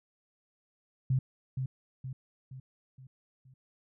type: tone with echo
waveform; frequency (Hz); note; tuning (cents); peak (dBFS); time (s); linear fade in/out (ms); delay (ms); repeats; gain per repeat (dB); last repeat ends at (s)
sine; 130.8; C3; 0; -24; 1.1-1.19; 5; 470; 5; -6; 3.54
effects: none